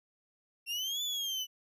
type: exponential two-way sweep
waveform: 35% pulse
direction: up then down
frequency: 2713 to 3509 to 2958 Hz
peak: -31 dBFS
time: 0.66-1.47 s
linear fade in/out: 50 ms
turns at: 1.03 s
effects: resampled to 32000 Hz